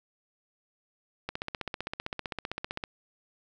click train, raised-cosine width 0.3 ms, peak -17 dBFS, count 25, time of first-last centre 1.29-2.838 s, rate 15.5 Hz, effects none

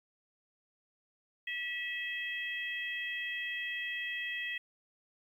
harmonic tone, 648 Hz, E5, 30 cents flat, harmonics 3 / 4 / 5, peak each -37 / -40 / -43 dBFS, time 1.47-4.58 s, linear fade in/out 5 ms, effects 11-bit

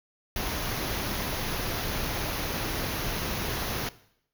pink band-stop noise, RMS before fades -31 dBFS, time 0.36-3.89 s, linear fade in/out 2 ms, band 6600 to 10000 Hz, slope 96 dB/octave, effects noise-tail reverb RT60 0.7 s tail -18 dB re dry

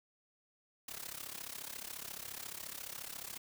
white noise with amplitude modulation, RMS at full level -42 dBFS, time 0.88-3.38 s, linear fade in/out 5 ms, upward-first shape sine, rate 34.3 Hz, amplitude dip 85%, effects none

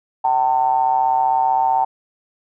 triangle ring-modulated tone, 67.8 Hz, C#2, 38 cents flat, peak -9 dBFS, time 0.24-1.85 s, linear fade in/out 10 ms, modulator 834 Hz, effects none

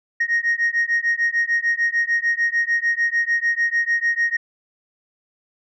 sine beating tone pair, 1864.7 / 1871.4 Hz, A#6 / A#6, 0 / +6 cents, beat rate 6.7 Hz, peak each -19 dBFS, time 0.2-4.37 s, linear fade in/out 10 ms, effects tanh soft clip ceiling -13 dBFS

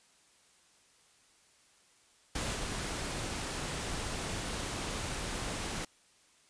pink noise with level steps, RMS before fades -35 / -37 dBFS, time 2.35-5.85 s, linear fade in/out 5 ms, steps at 2.54 s, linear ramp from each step 5 ms, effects white hiss -65 dBFS RMS until 6.49 s + resampled to 22050 Hz

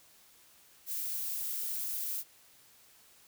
violet noise, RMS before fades -36 dBFS, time 0.86-2.24 s, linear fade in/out 50 ms, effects white hiss -61 dBFS RMS until 3.27 s

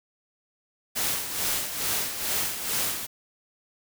white noise with tremolo, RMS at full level -26 dBFS, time 0.95-3.07 s, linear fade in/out 20 ms, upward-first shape sine, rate 2.3 Hz, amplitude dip 60%, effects none

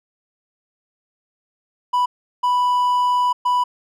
triangle tone bursts at uneven times, 987.8 Hz, B5, in tune, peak -13 dBFS, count 3, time 1.93-2.06 / 2.43-3.33 / 3.45-3.64 s, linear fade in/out 10 ms, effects none

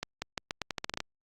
accelerating click train, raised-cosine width 0.2 ms, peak -15 dBFS, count 12, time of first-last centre 0.03-1.004 s, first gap 190 ms, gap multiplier 0.83, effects Opus 48 kbps

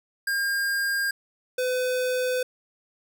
square tone pair in turn, 1610 / 504.9 Hz, G6 / B4, +46 / +38 cents, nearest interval octave + minor sixth, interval 2008 cents, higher first, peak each -24 dBFS, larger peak neither, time 0.27-1.11 / 1.58-2.43 s, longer second, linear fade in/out 5 ms, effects none

